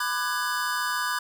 square chord, G# half-diminished seventh, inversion first, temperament just, 996.7 / 1196.1 / 1495.1 / 1661.2 Hz, B5 / D6 / F#6 / G#6, +16 / +31 / +18 / 0 cents, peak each -32 dBFS, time 0-1.19 s, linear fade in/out 5 ms, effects none

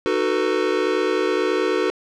square chord, B dominant seventh, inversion first, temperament just, 308.7 / 370.4 / 444.5 / 493.9 Hz, D#4 / F#4 / A4 / B4, -14 / +2 / +18 / 0 cents, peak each -27 / -23 / -24 / -26 dBFS, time 0.06-1.9 s, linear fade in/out 0 ms, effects low-pass 4000 Hz 12 dB/octave

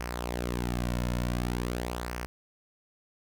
sawtooth tone with flanger, 60.3 Hz, B1, 41 cents flat, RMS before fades -32 dBFS, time 0-2.26 s, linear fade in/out 0 ms, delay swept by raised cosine 0.26 to 2.56 ms, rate 0.46 Hz, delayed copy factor -0.6, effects none

